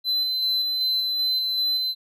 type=tone with tremolo; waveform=triangle; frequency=4049 Hz; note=B7; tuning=42 cents sharp; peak=-19 dBFS; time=0.04-1.95 s; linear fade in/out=50 ms; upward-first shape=square; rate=2.6 Hz; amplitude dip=25%; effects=none

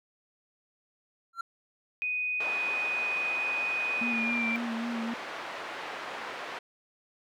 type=tone with exponential growth; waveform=triangle; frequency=1364 Hz; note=F6; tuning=41 cents flat; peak=-26 dBFS; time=1.33-1.41 s; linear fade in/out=5 ms; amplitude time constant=17 ms
type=tone with pitch glide; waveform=sine; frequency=2490 to 2356 Hz; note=D#7 to D7; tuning=+1 to +5 cents; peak=-28 dBFS; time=2.02-4.56 s; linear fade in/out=0 ms; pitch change=-96 cents; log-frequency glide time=4.08-4.44 s
type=band-pass noise; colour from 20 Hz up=pink; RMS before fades=-39 dBFS; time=2.4-6.59 s; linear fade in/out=5 ms; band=600 to 2400 Hz; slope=12 dB/octave
type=tone with vibrato; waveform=sine; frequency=232.3 Hz; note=A#3; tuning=6 cents flat; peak=-31 dBFS; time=4.01-5.14 s; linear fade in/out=5 ms; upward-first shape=sine; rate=3.7 Hz; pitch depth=39 cents each way
effects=none

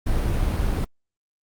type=noise; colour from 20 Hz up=brown; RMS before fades=-22 dBFS; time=0.06-0.85 s; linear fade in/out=10 ms; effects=Opus 32 kbps

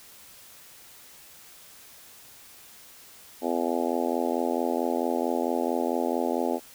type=harmonic tone; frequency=84.5 Hz; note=E2; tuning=43 cents sharp; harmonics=3 / 4 / 5 / 6 / 7 / 8 / 9 / 10; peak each=-30 / -31 / -32 / -33 / -33 / -34 / -35 / -35 dBFS; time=3.41-6.6 s; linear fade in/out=50 ms; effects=white hiss -50 dBFS RMS until 6.74 s

